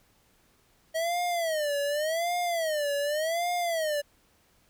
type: tone with vibrato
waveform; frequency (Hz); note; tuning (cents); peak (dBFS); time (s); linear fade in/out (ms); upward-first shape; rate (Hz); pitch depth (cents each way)
square; 635; D#5; +35; -27; 0.94-4.02; 20; sine; 0.87; 190
effects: pink hiss -65 dBFS RMS until 4.69 s